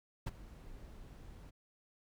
brown noise with ADSR envelope, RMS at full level -33 dBFS, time 0.26-1.51 s, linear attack 14 ms, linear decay 24 ms, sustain -19 dB, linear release 18 ms, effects none

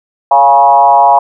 sine tone with frequency modulation, 830.6 Hz, G#5, in tune, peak -3 dBFS, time 0.31-1.19 s, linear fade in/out 5 ms, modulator 134 Hz, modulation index 1.3, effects none

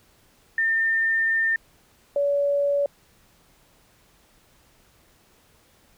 sine tone pair in turn, 1806 / 568.9 Hz, A6 / C#5, +45 / +45 cents, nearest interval octave + minor sixth, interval 2000 cents, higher first, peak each -19 dBFS, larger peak neither, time 0.58-1.56 / 2.16-2.86 s, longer first, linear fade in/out 2 ms, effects pink hiss -59 dBFS RMS until 5.97 s

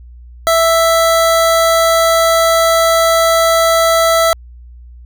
25% pulse tone, 660 Hz, E5, 2 cents sharp, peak -5 dBFS, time 0.47-4.33 s, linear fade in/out 0 ms, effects added 60 Hz sine -33 dBFS peak until 5.05 s

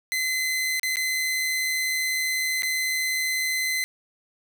sawtooth tone with dropouts, 2044 Hz, C7, 41 cents flat, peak -20 dBFS, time 0.12-3.84 s, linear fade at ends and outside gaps 0 ms, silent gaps 0.796-0.832 / 0.958-0.969 / 2.622-2.632 s, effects none

